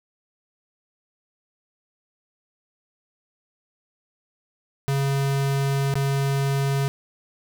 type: tone with dropouts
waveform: square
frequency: 138.1 Hz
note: C#3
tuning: 6 cents flat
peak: -21 dBFS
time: 4.88-6.88 s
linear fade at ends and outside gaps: 0 ms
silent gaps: 5.94-5.955 s
effects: none